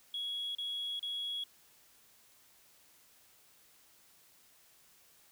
sine tone bursts, 3335 Hz, G#7, 7 cents sharp, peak -34 dBFS, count 3, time 0.14-1.438 s, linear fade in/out 2 ms, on 410 ms, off 34 ms, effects tanh soft clip ceiling -32 dBFS + white hiss -64 dBFS RMS until 5.31 s

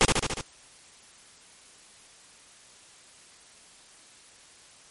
pink noise with echo, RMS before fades -18 dBFS, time 0.01-0.05 s, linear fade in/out 0 ms, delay 72 ms, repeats 5, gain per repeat -3 dB, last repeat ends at 0.41 s, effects white hiss -53 dBFS RMS until 4.9 s + MP3 48 kbps

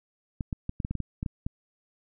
clicks, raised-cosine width 5 ms, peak -18 dBFS, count 11, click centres 0.408 / 0.528 / 0.694 / 0.802 / 0.849 / 0.91 / 0.953 / 1.003 / 1.229 / 1.262 / 1.465 s, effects none

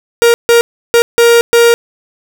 45% pulse tone bursts at uneven times, 469.3 Hz, A#4, 12 cents sharp, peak -4 dBFS, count 5, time 0.22-0.34 / 0.49-0.61 / 0.94-1.02 / 1.18-1.41 / 1.53-1.74 s, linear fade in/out 0 ms, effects none

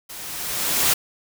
white noise with level ramp, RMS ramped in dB -37 to -17 dBFS, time 0.09-0.94 s, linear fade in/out 10 ms, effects none

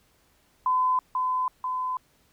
sine tone with echo, 1016 Hz, B5, 49 cents sharp, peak -20 dBFS, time 0.66-0.99 s, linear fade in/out 2 ms, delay 490 ms, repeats 2, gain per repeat -3 dB, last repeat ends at 1.97 s, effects pink hiss -64 dBFS RMS until 2.32 s

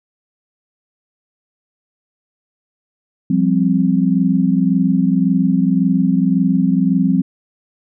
sine chord, F suspended second, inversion none, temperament just, 174.61 / 196.44 / 261.9 Hz, F3 / G3 / C4, 0 / +4 / +2 cents, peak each -16 dBFS, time 3.3-7.22 s, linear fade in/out 5 ms, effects none

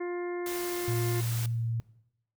harmonic tone, 352.3 Hz, F4, 15 cents sharp, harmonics 1 / 2 / 3 / 4 / 5 / 6, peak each -31 / -44 / -45 / -52 / -48 / -47 dBFS, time 0-1.21 s, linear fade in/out 10 ms
white noise, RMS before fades -39 dBFS, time 0.46-1.46 s, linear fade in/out 2 ms
sine tone with pitch glide, 116.2 to 115.06 Hz, A#2 to A#2, -5 to -22 cents, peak -28 dBFS, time 0.88-1.8 s, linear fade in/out 0 ms, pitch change -17 cents, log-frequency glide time 1.51-1.6 s
effects noise-tail reverb RT60 0.8 s tail -19 dB re dry

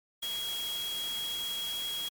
sine tone in noise, 3300 Hz, G#7, 12 cents flat, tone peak -33 dBFS, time 0.22-2.09 s, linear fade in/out 10 ms, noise white, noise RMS -41 dBFS, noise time 0.22-2.09 s, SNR +5 dB, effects MP3 96 kbps

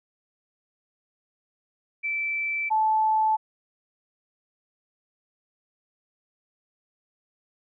sine tone pair in turn, 2326 / 871.3 Hz, D7 / A5, -17 / -17 cents, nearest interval octave + perfect fourth, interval 1700 cents, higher first, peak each -25 / -19 dBFS, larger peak second, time 2.03-2.7 / 2.7-3.37 s, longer neither, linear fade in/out 20 ms, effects none

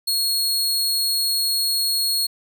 sawtooth tone, 4314 Hz, C#8, 48 cents flat, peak -16 dBFS, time 0.07-2.27 s, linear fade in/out 10 ms, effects none

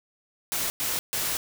white noise bursts at uneven times, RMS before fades -28 dBFS, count 3, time 0.52-0.7 / 0.8-0.99 / 1.13-1.37 s, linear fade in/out 0 ms, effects none

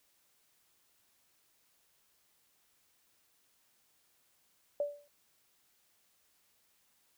sine tone with exponential decay, 580 Hz, D5, 22 cents flat, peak -27 dBFS, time 4.8-5.08 s, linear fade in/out 2 ms, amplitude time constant 60 ms, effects white hiss -72 dBFS RMS until 7.17 s

